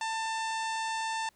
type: harmonic tone with a mistuned harmonic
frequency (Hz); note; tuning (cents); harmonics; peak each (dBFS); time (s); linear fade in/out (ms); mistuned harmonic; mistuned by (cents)
892; A5; +23; 1 / 2 / 3 / 4 / 5 / 6 / 7 / 8 / 9 / 10; -32 / -38 / -42 / -44 / -46 / -48 / -49 / -50 / -51 / -52; 0.01-1.29; 2; 10; -23
effects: pink hiss -67 dBFS RMS until 1.35 s